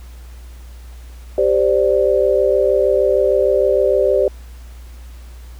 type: chord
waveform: sine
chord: G suspended fourth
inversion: none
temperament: equal with one note detuned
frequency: 392 / 520.8 / 587.3 Hz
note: G4 / C5 / D5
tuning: 0 / -8 / 0 cents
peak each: -16 dBFS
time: 1.38-4.28 s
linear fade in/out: 2 ms
effects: added 60 Hz sine -33 dBFS peak until 5.59 s + pink hiss -48 dBFS RMS until 5.59 s